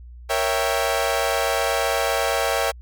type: chord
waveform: sawtooth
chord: A# diminished seventh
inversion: none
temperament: equal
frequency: 466.2 / 554.4 / 659.3 / 784 Hz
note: A#4 / C#5 / E5 / G5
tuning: 0 / 0 / 0 / 0 cents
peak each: -23 / -21 / -21 / -22 dBFS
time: 0.29-2.72 s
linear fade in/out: 20 ms
effects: added 60 Hz sine -38 dBFS peak until 2.81 s